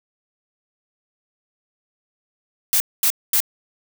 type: noise bursts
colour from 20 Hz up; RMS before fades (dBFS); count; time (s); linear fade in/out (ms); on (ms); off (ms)
blue; -17; 3; 2.73-3.403; 0; 71; 230
effects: none